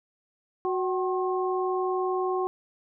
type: tone cluster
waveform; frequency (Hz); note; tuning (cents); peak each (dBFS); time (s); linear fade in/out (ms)
sine; 368.9 / 759 / 1074; F#4 / F#5 / C6; -5 / +44 / +45; -26 / -31 / -32; 0.65-2.47; 0
effects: none